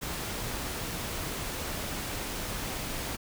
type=noise; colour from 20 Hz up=pink; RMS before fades=-35 dBFS; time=0.01-3.17 s; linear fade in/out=20 ms; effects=none